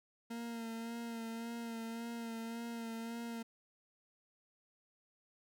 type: tone with vibrato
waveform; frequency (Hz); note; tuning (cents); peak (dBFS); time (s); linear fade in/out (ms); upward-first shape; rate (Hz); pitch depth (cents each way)
40% pulse; 230.4; A#3; -20; -40; 0.3-3.43; 10; sine; 1.8; 27
effects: none